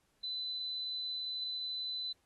sine tone, 4011 Hz, B7, 26 cents sharp, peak -36 dBFS, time 0.23-2.13 s, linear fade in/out 10 ms, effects pink hiss -75 dBFS RMS until 2.25 s + AAC 32 kbps

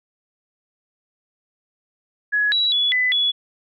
sine tone with pitch steps, 1682 / 3905 / 3407 / 2003 / 3395 Hz, G#6 / B7 / G#7 / B6 / G#7, +22 / -20 / +44 / +24 / +37 cents, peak -16 dBFS, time 2.32-3.32 s, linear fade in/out 20 ms, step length 200 ms, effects none

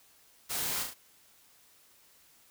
white noise with echo, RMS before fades -35 dBFS, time 0.49-0.84 s, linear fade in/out 20 ms, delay 35 ms, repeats 3, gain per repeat -4 dB, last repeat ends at 0.945 s, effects white hiss -62 dBFS RMS until 2.5 s

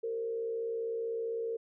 sine tone with frequency modulation, 457.7 Hz, A#4, 32 cents flat, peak -32 dBFS, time 0.03-1.57 s, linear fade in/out 10 ms, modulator 64.4 Hz, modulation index 0.48, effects none

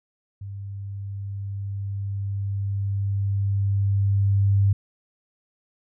sine tone with level ramp, 99.3 Hz, G2, 23 cents sharp, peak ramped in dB -32 to -15 dBFS, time 0.41-4.73 s, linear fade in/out 5 ms, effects none

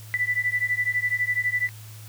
sine beating tone pair, 1975.5 / 1987.5 Hz, B6 / B6, 0 / +10 cents, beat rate 12 Hz, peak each -25 dBFS, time 0.14-1.69 s, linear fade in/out 0 ms, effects added 108 Hz sine -40 dBFS peak until 2.08 s + white hiss -48 dBFS RMS until 2.08 s

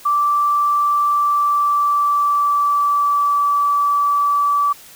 sine tone with pitch glide, 1168 to 1153.9 Hz, D6 to D6, -10 to -31 cents, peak -13 dBFS, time 0.05-4.73 s, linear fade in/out 10 ms, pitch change -21 cents, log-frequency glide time 1.08-3.49 s, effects white hiss -42 dBFS RMS until 4.95 s

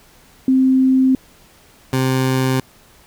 sine / 20% pulse tone pair in turn, 261.6 / 130.8 Hz, C4 / C3, 0 / 0 cents, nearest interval octave, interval 1200 cents, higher first, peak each -10 / -10 dBFS, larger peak neither, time 0.48-1.15 / 1.93-2.6 s, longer neither, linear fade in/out 2 ms, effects pink hiss -49 dBFS RMS until 3.06 s

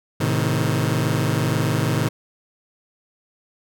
sawtooth chord, A diminished, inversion none, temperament just, 110 / 132 / 158.4 Hz, A2 / C3 / Eb3, 0 / +16 / +31 cents, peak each -19 dBFS, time 0.2-2.09 s, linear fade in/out 10 ms, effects none

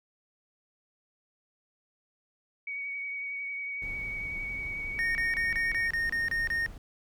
sine tone with vibrato, 2249 Hz, C#7, 24 cents sharp, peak -33 dBFS, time 2.67-5.88 s, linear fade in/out 5 ms, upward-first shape sine, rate 11 Hz, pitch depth 19 cents each way
brown noise, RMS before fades -43 dBFS, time 3.82-6.78 s, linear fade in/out 2 ms
triangle tone bursts, 1844 Hz, A#6, 19 cents flat, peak -25 dBFS, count 9, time 4.99-6.662 s, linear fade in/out 0 ms, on 160 ms, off 29 ms
effects none

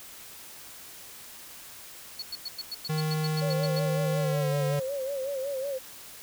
triangle tone bursts, 4389 Hz, C#8, 18 cents flat, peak -31 dBFS, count 13, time 2.19-3.795 s, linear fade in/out 5 ms, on 33 ms, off 98 ms
square tone with pitch glide, 155.56 to 145.98 Hz, D#3 to D3, 0 to -10 cents, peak -27 dBFS, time 2.89-4.8 s, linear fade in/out 10 ms, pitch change -110 cents, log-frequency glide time 4.15-4.54 s
sine tone with vibrato, 544 Hz, C#5, 33 cents flat, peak -29 dBFS, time 3.41-5.79 s, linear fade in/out 20 ms, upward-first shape sine, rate 5.4 Hz, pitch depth 84 cents each way
effects white hiss -46 dBFS RMS until 6.22 s

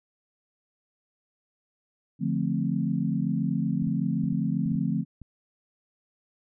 sine chord, D minor seventh, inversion none, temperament equal, 146.83 / 174.61 / 220 / 261.6 Hz, D3 / F3 / A3 / C4, 0 / 0 / 0 / 0 cents, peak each -30 / -28 / -29 / -31 dBFS, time 2.19-5.05 s, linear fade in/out 50 ms
clicks, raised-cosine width 5 ms, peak -31 dBFS, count 8, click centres 3.824 / 3.873 / 4.24 / 4.326 / 4.66 / 4.718 / 4.754 / 5.217 s
effects none

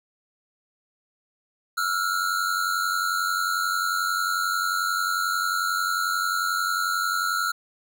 square tone pair together, 1329.8 / 1421 Hz, E6 / F6, +15 / +30 cents, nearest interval minor second, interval 115 cents, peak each -27 / -26 dBFS, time 1.77-7.52 s, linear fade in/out 10 ms, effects 10-bit

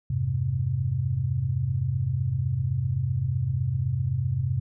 sine chord, F minor, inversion none, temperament equal with one note detuned, 87.31 / 102.93 / 130.81 Hz, F2 / Ab2 / C3, 0 / -15 / 0 cents, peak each -31 / -29 / -25 dBFS, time 0.1-4.6 s, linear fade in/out 5 ms, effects none

